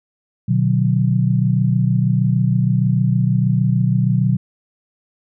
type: chord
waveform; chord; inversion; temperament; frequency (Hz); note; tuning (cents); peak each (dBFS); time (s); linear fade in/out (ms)
sine; B minor; none; equal with one note detuned; 123.47 / 149.92 / 185; B2 / D3 / F#3; 0 / +36 / 0; -16 / -19 / -18; 0.48-4.37; 10
effects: none